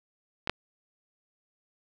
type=clicks; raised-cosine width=0.3 ms; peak=-16 / -8 dBFS; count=2; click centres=0.474 / 0.496 s; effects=none